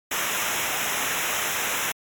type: noise with comb filter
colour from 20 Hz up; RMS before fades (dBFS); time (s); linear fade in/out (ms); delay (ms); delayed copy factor
pink; -26; 0.11-1.92; 5; 0.22; -1
effects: MP3 96 kbps